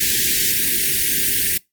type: band-stop noise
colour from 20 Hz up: white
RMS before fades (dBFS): -18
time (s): 0-1.58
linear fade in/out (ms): 10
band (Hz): 440 to 1600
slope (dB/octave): 96
effects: noise-tail reverb RT60 0.2 s tail -24 dB re dry + Opus 32 kbps